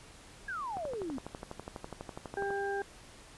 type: exponential sweep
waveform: sine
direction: down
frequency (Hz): 1673 to 246.9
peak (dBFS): -35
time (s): 0.48-1.18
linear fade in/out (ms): 5
type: click train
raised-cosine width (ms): 1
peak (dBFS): -26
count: 22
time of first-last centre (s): 0.77-2.506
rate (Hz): 12.1
type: harmonic tone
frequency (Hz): 397.9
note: G4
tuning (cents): +26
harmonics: 1 / 2 / 4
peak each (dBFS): -34 / -37 / -39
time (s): 2.37-2.82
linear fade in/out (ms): 2
effects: pink hiss -54 dBFS RMS until 3.37 s + resampled to 24000 Hz